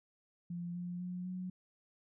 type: tone with pitch steps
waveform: sine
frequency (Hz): 173.4 / 176.63 / 179.93 / 183.29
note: F3 / F3 / F#3 / F#3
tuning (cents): -12 / +20 / -48 / -16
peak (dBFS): -38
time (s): 0.5-1.5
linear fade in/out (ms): 5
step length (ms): 250
effects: none